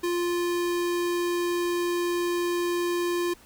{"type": "tone", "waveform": "square", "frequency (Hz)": 349.2, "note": "F4", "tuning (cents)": 0, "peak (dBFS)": -25, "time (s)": [0.03, 3.34], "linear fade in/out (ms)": 10, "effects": ["pink hiss -54 dBFS RMS until 3.45 s"]}